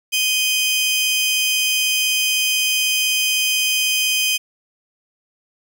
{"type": "tone pair together", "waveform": "sawtooth", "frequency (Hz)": [2489, 3132], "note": ["D#7", "G7"], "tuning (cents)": [0, -2], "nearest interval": "major third", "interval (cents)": 398, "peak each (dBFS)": [-16, -16], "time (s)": [0.12, 4.38], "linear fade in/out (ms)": 20, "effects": []}